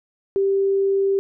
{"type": "tone", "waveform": "sine", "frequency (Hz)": 392, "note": "G4", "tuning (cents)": 0, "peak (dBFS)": -16, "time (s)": [0.36, 1.19], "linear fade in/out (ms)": 0, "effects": []}